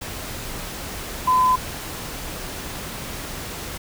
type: tone in noise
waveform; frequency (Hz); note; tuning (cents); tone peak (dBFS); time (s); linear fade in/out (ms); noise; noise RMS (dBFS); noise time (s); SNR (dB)
sine; 1015; B5; +47; -14; 1.27-1.56; 10; pink; -32; 0.01-3.78; +15
effects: none